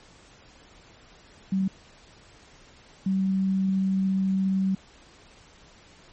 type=tone bursts at uneven times; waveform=sine; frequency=191.4 Hz; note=G3; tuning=41 cents flat; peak=-21 dBFS; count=2; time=1.52-1.68 / 3.06-4.75 s; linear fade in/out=5 ms; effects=pink hiss -53 dBFS RMS until 6.12 s + MP3 32 kbps